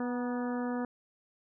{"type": "harmonic tone with a mistuned harmonic", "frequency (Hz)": 245.6, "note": "B3", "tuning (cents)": -9, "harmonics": [1, 2, 3, 4, 5, 6, 7], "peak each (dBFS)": [-32, -38, -42, -44, -46, -48, -49], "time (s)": [0, 0.85], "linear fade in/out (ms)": 2, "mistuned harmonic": 4, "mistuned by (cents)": -36, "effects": []}